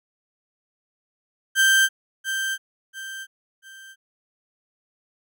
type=tone with echo; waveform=35% pulse; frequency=1568 Hz; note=G6; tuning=in tune; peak=-13 dBFS; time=1.55-1.89 s; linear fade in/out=50 ms; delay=690 ms; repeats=3; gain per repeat=-9 dB; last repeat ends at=3.96 s; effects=none